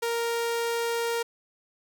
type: tone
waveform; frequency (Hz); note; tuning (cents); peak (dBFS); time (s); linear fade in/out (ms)
sawtooth; 466.2; A#4; 0; -22; 0.02-1.23; 10
effects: none